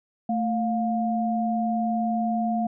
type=tone pair together; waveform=sine; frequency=222.6 / 706.7 Hz; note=A3 / F5; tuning=+20 / +20 cents; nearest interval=octave + minor sixth; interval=2000 cents; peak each=-24 / -26 dBFS; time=0.29-2.67 s; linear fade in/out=5 ms; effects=none